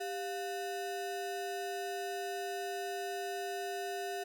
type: ring-modulated tone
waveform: square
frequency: 550 Hz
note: C#5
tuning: 14 cents flat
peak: -34 dBFS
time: 0-4.24 s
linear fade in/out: 10 ms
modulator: 154 Hz
effects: none